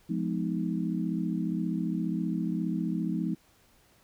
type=chord; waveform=sine; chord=F half-diminished seventh; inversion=none; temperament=just; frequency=174.61 / 209.5 / 251.4 / 314.3 Hz; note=F3 / Ab3 / Cb4 / Eb4; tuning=0 / +15 / +31 / +18 cents; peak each=-31 / -33 / -35 / -34 dBFS; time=0.09-3.35 s; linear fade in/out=10 ms; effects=pink hiss -63 dBFS RMS until 4.03 s